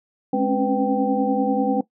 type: tone cluster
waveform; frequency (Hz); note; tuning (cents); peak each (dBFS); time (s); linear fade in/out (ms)
sine; 210.5 / 265.5 / 275.7 / 499.2 / 781; G#3 / C4 / C#4 / B4 / G5; +24 / +25 / -9 / +19 / -7; -24; 0.33-1.81; 5
effects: noise-tail reverb RT60 0.1 s tail -17 dB re dry